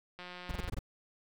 click train, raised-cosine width 0.3 ms, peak -30 dBFS, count 90, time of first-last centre 0.19-0.687 s, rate 179 Hz
brown noise bursts, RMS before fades -35 dBFS, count 7, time 0.49-0.791 s, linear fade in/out 5 ms, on 25 ms, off 21 ms
effects none

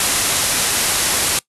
white low-pass noise, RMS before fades -18 dBFS, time 0-1.39 s, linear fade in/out 2 ms, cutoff 12000 Hz, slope 96 dB/octave, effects noise-tail reverb RT60 0.1 s tail -21 dB re dry

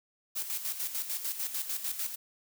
blue noise with tremolo, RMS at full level -33 dBFS, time 0.35-2.16 s, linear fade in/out 20 ms, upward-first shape square, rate 6.7 Hz, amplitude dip 60%, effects none

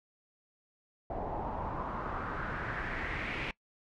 pink noise with low-pass filter sweep, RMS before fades -37 dBFS, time 1.1-3.51 s, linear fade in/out 2 ms, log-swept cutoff 720 to 2500 Hz, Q 3.4, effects noise-tail reverb RT60 0.1 s tail -22 dB re dry

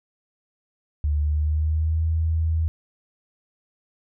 sine tone with pitch glide, 74 to 80.7 Hz, D2 to E2, +14 to -36 cents, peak -19 dBFS, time 1.04-2.68 s, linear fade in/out 0 ms, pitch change +150 cents, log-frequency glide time 1.19-2.04 s, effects none

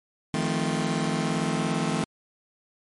sawtooth chord, F dominant seventh, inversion third, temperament just, 157.15 / 174.61 / 218.3 / 261.9 Hz, Eb3 / F3 / A3 / C4, +18 / 0 / -13 / +2 cents, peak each -25 / -26 / -25 / -27 dBFS, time 0.34-2.04 s, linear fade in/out 0 ms, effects MP3 48 kbps

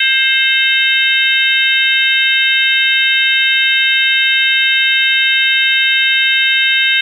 harmonic tone with a mistuned harmonic, 530 Hz, C5, 22 cents sharp, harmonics 3 / 4 / 5 / 6 / 7, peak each -16 / -16 / -16 / -16 / -16 dBFS, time 0-7.01 s, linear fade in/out 5 ms, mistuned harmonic 6, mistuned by -57 cents, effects 7-bit

